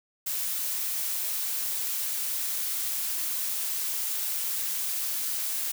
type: noise with amplitude modulation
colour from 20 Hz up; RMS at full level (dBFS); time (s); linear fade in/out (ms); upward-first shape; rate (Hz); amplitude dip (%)
blue; -29; 0.26-5.72; 10; sine; 243; 25
effects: none